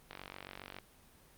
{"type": "click train", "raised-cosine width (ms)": 0.3, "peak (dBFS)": -28, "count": 33, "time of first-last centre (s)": [0.11, 0.787], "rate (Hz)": 47.3, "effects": ["pink hiss -62 dBFS RMS until 1.37 s", "Opus 32 kbps"]}